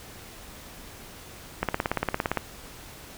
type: click train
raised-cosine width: 0.5 ms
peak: -9 dBFS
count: 14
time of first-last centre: 1.63-2.373 s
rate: 17.5 Hz
effects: pink hiss -45 dBFS RMS until 3.17 s